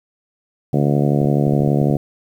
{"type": "harmonic tone", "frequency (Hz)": 71.9, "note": "D2", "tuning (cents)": -36, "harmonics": [2, 3, 4, 5, 6, 7, 8, 9, 10], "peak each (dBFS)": [-16, -20, -22, -24, -26, -27, -28, -29, -30], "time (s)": [0.73, 1.97], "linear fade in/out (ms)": 5}
{"type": "clicks", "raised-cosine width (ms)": 3, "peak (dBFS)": -17, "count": 10, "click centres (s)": [1.215, 1.251, 1.474, 1.533, 1.602, 1.633, 1.678, 1.817, 1.903, 1.958]}
{"effects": ["8-bit"]}